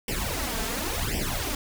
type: noise with flanger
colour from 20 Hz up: pink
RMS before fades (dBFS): -29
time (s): 0.08-1.55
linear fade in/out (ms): 2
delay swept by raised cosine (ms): 0.37 to 4.57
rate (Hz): 0.92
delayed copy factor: +0.95
effects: none